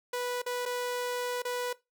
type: tone with dropouts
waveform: sawtooth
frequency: 491.8 Hz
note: B4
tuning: 7 cents flat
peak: -27 dBFS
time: 0.13-1.73 s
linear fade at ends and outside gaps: 5 ms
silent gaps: 0.419-0.462 / 0.655-0.659 / 1.421-1.45 s
effects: noise-tail reverb RT60 0.2 s tail -18 dB re dry